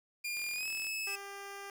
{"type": "tone with pitch glide", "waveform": "sawtooth", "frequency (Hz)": [2410, 2598], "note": ["D7", "E7"], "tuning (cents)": [44, -26], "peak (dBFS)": -32, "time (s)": [0.24, 1.16], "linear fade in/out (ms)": 10, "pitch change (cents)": 130, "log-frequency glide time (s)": [0.53, 0.68]}
{"type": "click train", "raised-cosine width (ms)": 0.2, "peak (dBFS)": -34, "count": 22, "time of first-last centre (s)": [0.37, 0.869], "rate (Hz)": 42.1}
{"type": "tone", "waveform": "10% pulse", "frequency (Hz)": 398.2, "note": "G4", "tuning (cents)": 27, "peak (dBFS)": -35, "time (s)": [1.07, 1.7], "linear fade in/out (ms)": 2}
{"effects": ["10-bit"]}